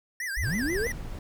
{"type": "tone with vibrato", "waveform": "square", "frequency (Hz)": 1784, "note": "A6", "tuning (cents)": 23, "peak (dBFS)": -31, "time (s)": [0.2, 0.92], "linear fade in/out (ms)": 2, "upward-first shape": "sine", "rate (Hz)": 6.2, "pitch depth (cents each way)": 230}
{"type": "linear sweep", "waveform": "sine", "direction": "up", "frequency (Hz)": [33.74, 483], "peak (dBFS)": -27, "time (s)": [0.37, 0.87], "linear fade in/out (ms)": 0}
{"type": "noise", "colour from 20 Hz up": "brown", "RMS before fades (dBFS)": -36, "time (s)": [0.43, 1.19], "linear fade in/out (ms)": 2}
{"effects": []}